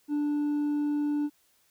sine tone with hard clipping, 293.7 Hz, D4, in tune, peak -26 dBFS, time 0.08-1.3 s, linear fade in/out 50 ms, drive 2 dB, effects white hiss -67 dBFS RMS until 1.7 s

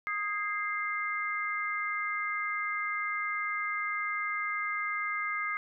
sine chord, Ab major, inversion second, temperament equal with one note detuned, 1244.5 / 1631.7 / 2093 Hz, Eb6 / Ab6 / C7, 0 / -31 / 0 cents, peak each -34 / -38 / -33 dBFS, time 0.07-5.57 s, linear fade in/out 0 ms, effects none

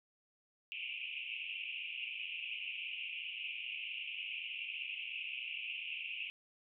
white band-pass noise, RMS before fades -43 dBFS, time 0.72-6.3 s, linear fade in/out 0 ms, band 2400 to 2900 Hz, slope 96 dB/octave, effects none

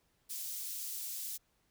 white high-pass noise, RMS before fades -41 dBFS, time 0.29-1.38 s, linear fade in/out 20 ms, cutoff 5000 Hz, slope 12 dB/octave, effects pink hiss -75 dBFS RMS until 1.7 s

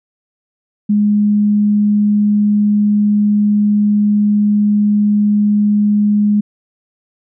sine tone, 207.7 Hz, G#3, in tune, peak -9 dBFS, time 0.89-6.41 s, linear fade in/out 10 ms, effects none

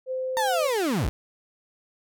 sine tone, 517 Hz, C5, 21 cents flat, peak -26 dBFS, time 0.06-0.71 s, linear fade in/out 50 ms
35% pulse linear sweep, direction down, 920 to 34.2 Hz, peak -21 dBFS, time 0.37-1.09 s, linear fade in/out 0 ms
effects none

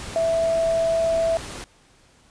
sine tone in noise, 659.3 Hz, E5, in tune, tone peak -18 dBFS, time 0.16-1.37 s, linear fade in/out 0 ms, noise pink, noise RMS -35 dBFS, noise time 0-1.64 s, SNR +14 dB, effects pink hiss -56 dBFS RMS until 2.3 s + resampled to 22050 Hz

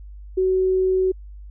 sine tone, 374.4 Hz, F#4, 20 cents sharp, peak -16 dBFS, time 0.37-1.12 s, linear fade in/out 10 ms, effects added 50 Hz sine -36 dBFS peak until 1.5 s

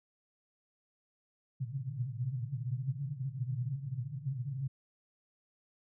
white band-pass noise, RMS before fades -37 dBFS, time 1.6-4.68 s, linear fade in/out 10 ms, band 120 to 140 Hz, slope 96 dB/octave, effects none

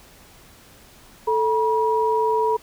sine tone pair together, 440 / 961.3 Hz, A4 / B5, 0 / -47 cents, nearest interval octave + major second, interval 1353 cents, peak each -20 dBFS, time 1.27-2.57 s, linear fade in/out 10 ms, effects pink hiss -49 dBFS RMS until 2.62 s

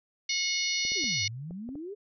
harmonic tone, 726 Hz, F#5, 33 cents flat, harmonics 3 / 4 / 5 / 6 / 7 / 8, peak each -32 / -37 / -37 / -32 / -36 / -34 dBFS, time 0.29-1.28 s, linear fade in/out 5 ms
clicks, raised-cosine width 2 ms, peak -31 dBFS, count 6, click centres 0.851 / 0.919 / 1.041 / 1.509 / 1.69 / 1.755 s
sine exponential two-way sweep, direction down then up, 444.1 to 95.8 to 429.3 Hz, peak -36 dBFS, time 0.95-1.95 s, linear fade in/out 20 ms, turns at 1.23 s
effects none

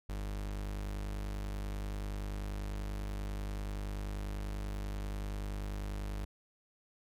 40% pulse tone, 50.3 Hz, G1, 45 cents sharp, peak -35 dBFS, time 0.09-6.25 s, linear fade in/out 5 ms, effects MP3 96 kbps

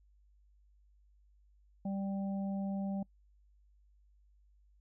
harmonic tone, 196 Hz, G3, in tune, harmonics 1 / 3 / 4, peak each -34 / -46 / -48 dBFS, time 1.85-3.03 s, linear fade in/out 5 ms, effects noise-tail reverb RT60 0.1 s tail -23 dB re dry + added 50 Hz sine -63 dBFS peak until 4.8 s

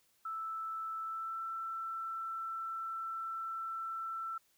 sine tone with pitch glide, 1318.5 to 1335.4 Hz, E6 to E6, 0 to +22 cents, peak -37 dBFS, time 0.25-4.38 s, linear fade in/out 5 ms, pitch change +22 cents, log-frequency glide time 1.03-1.4 s, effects white hiss -72 dBFS RMS until 4.57 s

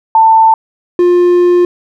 sine / triangle tone pair in turn, 891 / 353.6 Hz, A5 / F4, +22 / +22 cents, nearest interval octave + major third, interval 1600 cents, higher first, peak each -3 dBFS, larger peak neither, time 0.15-0.54 / 0.99-1.65 s, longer second, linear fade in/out 2 ms, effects none

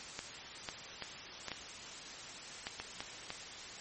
clicks, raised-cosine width 0.2 ms, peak -21 dBFS, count 9, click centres 0.191 / 0.688 / 1.023 / 1.483 / 1.517 / 2.669 / 2.8 / 3.005 / 3.304 s, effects white hiss -47 dBFS RMS until 3.8 s + MP3 32 kbps

